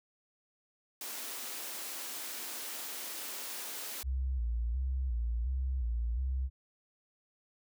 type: high-pass noise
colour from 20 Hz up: white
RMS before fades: -41 dBFS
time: 1.01-4.03 s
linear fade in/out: 2 ms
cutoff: 220 Hz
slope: 96 dB/octave
type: tone with vibrato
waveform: sine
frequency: 61.5 Hz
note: B1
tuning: 7 cents flat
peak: -30 dBFS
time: 4.03-6.5 s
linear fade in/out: 50 ms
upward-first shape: square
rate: 1.4 Hz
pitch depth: 99 cents each way
effects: none